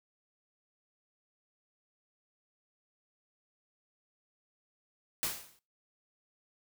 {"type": "noise with exponential decay", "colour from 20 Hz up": "white", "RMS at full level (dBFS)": -30, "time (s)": [5.23, 5.59], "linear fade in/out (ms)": 0, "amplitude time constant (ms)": 78, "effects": ["noise-tail reverb RT60 0.3 s tail -21 dB re dry"]}